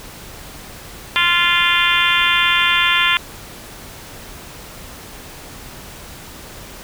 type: harmonic tone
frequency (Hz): 347.5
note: F4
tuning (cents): -9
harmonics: 3 / 4 / 5 / 6 / 7 / 8 / 9 / 10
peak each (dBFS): -21 / -21 / -21 / -21 / -21 / -21 / -21 / -21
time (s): 1.16-3.17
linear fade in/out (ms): 0
effects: pink hiss -36 dBFS RMS until 6.83 s